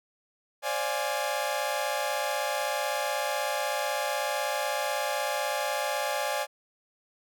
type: chord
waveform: sawtooth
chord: D half-diminished seventh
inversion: third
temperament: equal with one note detuned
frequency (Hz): 531.2 / 587.3 / 698.5 / 830.6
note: C5 / D5 / F5 / Ab5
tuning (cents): +26 / 0 / 0 / 0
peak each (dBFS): -31 / -28 / -33 / -28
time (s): 0.62-6.47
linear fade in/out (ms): 50
effects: none

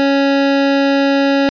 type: tone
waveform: 25% pulse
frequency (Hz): 277.2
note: C#4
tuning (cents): 0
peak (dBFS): -7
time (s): 0-1.49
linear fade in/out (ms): 0
effects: resampled to 11025 Hz

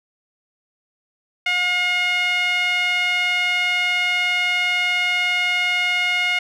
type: tone with band-pass filter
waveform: sawtooth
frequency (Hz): 717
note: F5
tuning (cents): +45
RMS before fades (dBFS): -20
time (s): 1.46-6.39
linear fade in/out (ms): 5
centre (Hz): 2400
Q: 5.8
effects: none

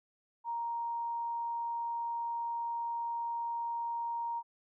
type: tone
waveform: sine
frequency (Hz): 935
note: A#5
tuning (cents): +5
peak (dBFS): -33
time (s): 0.44-4.43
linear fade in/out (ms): 50
effects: none

